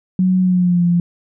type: tone with pitch glide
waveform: sine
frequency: 185 to 173.61 Hz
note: F#3 to F3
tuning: 0 to -10 cents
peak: -11 dBFS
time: 0.19-1 s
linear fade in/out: 2 ms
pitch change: -110 cents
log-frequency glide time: 0.41-0.84 s
effects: none